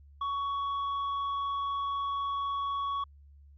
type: tone with hard clipping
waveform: sine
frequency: 1119 Hz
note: C#6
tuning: 16 cents sharp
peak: -31 dBFS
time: 0.21-3.04 s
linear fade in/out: 5 ms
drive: 4 dB
effects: added 71 Hz sine -52 dBFS peak until 3.57 s + resampled to 16000 Hz